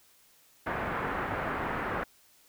white low-pass noise, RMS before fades -33 dBFS, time 0.66-2.04 s, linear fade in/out 10 ms, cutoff 1700 Hz, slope 24 dB/octave, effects white hiss -62 dBFS RMS until 2.48 s

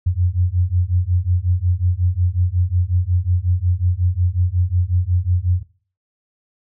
sine beating tone pair, 86.9 / 92.4 Hz, F2 / F#2, -8 / -2 cents, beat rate 5.5 Hz, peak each -18 dBFS, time 0.06-5.63 s, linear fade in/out 10 ms, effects noise-tail reverb RT60 0.4 s tail -17 dB re dry

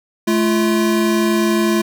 square tone pair together, 215.9 / 342.7 Hz, A3 / F4, -33 / -33 cents, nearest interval minor sixth, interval 800 cents, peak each -17 dBFS, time 0.27-1.82 s, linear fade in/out 10 ms, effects none

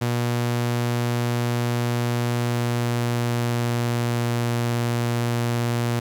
sawtooth tone with pitch glide, 120 to 118.83 Hz, B2 to A#2, -49 to +34 cents, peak -17 dBFS, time 0.01-6 s, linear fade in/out 10 ms, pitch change -17 cents, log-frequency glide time 2.21-4.56 s, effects 9-bit

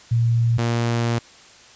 sine / sawtooth tone pair in turn, 116.54 / 117.49 Hz, A#2 / A#2, 0 / +14 cents, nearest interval unison, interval 14 cents, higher second, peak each -15 dBFS, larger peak neither, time 0.11-0.58 / 0.58-1.19 s, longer second, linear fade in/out 10 ms, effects white hiss -47 dBFS RMS until 1.75 s + resampled to 16000 Hz

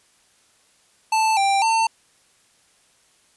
square tone with pitch steps, 881 / 788 / 899 Hz, A5 / G5 / A5, +2 / +9 / +37 cents, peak -17 dBFS, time 1.12-1.87 s, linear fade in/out 5 ms, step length 250 ms, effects white hiss -59 dBFS RMS until 3.36 s + resampled to 24000 Hz

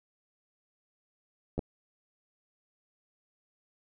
clicks, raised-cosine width 2 ms, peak -19 dBFS, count 2, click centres 1.58 / 1.592 s, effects none

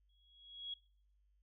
sine tone with exponential growth, 3322 Hz, G#7, in tune, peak -39 dBFS, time 0.09-0.74 s, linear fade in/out 5 ms, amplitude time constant 140 ms, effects noise-tail reverb RT60 0.6 s tail -22 dB re dry + added 50 Hz sine -70 dBFS peak until 1.42 s

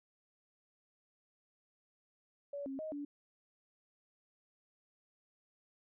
sine tone with pitch steps, 569 / 270.2 / 626 / 288.3 Hz, C#5 / C#4 / D#5 / D4, +45 / -44 / +10 / -32 cents, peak -39 dBFS, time 2.53-3.05 s, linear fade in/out 5 ms, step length 130 ms, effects none

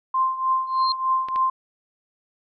sine tone with tremolo, 1046.5 Hz, C6, in tune, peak -16 dBFS, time 0.14-1.5 s, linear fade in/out 5 ms, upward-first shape triangle, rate 3.3 Hz, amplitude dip 80%
sine tone with exponential growth, 4183 Hz, C8, 1 cent flat, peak -19 dBFS, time 0.67-0.92 s, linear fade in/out 2 ms, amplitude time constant 54 ms
clicks, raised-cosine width 0.3 ms, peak -20 dBFS, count 2, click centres 1.286 / 1.36 s
effects none

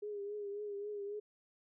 sine tone with vibrato, 410 Hz, G#4, 22 cents flat, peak -39 dBFS, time 0.02-1.2 s, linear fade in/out 10 ms, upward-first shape triangle, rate 3.7 Hz, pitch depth 52 cents each way, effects none

